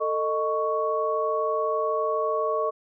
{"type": "tone cluster", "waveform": "sine", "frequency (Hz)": [446, 619, 1113], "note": ["A4", "D#5", "C#6"], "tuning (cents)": [23, -9, 7], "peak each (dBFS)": -27, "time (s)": [0, 2.71], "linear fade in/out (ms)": 20, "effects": []}